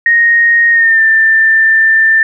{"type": "tone with pitch glide", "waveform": "sine", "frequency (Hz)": [1864.7, 1783.6], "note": ["A#6", "A6"], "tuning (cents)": [0, 23], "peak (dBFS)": -5, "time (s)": [0.06, 2.23], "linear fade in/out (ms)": 2, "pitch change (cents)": -77, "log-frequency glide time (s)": [0.71, 1.02], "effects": []}